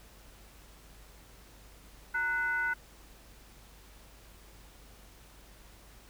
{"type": "tone with frequency modulation", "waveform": "sine", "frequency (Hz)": 1480, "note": "F#6", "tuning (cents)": 0, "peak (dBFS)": -28, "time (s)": [2.14, 2.74], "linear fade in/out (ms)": 10, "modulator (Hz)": 559, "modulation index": 0.59, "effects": ["added 50 Hz sine -55 dBFS peak until 6.09 s", "pink hiss -57 dBFS RMS until 6.09 s"]}